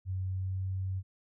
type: tone with pitch glide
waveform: sine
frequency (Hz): 93.7 to 94.62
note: F#2 to F#2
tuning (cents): +22 to +39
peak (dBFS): -31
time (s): 0.05-1.03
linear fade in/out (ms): 50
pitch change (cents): +17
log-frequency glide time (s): 0.24-0.66
effects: none